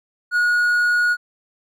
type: tone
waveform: triangle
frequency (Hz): 1449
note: F#6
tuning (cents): -37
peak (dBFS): -13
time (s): 0.31-1.17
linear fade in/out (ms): 50
effects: none